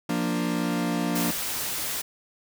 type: chord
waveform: 40% pulse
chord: Bb major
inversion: second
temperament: equal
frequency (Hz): 174.61 / 233.1 / 293.7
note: F3 / Bb3 / D4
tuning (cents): 0 / 0 / 0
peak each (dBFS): -28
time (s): 0.09-1.31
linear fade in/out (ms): 5
type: noise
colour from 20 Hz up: white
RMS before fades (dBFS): -30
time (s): 1.15-2.02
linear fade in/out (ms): 10
effects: none